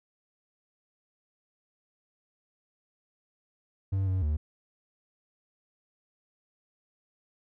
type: tone with pitch steps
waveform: triangle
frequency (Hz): 96.7 / 93.7 / 75.5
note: G2 / F#2 / D2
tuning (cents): -23 / +22 / +48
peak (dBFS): -23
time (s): 3.92-4.37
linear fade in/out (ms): 10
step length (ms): 150
effects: none